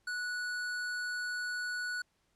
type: tone with hard clipping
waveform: triangle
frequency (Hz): 1472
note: F#6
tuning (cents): -9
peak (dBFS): -36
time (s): 0.07-2.02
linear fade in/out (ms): 5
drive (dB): 17
effects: pink hiss -75 dBFS RMS until 2.35 s + low-pass 10000 Hz 12 dB/octave